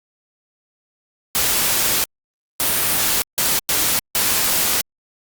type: noise bursts at uneven times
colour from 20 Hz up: white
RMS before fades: -18 dBFS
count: 5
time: 1.35-2.04 / 2.6-3.22 / 3.38-3.59 / 3.69-3.99 / 4.15-4.81 s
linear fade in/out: 0 ms
effects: Opus 48 kbps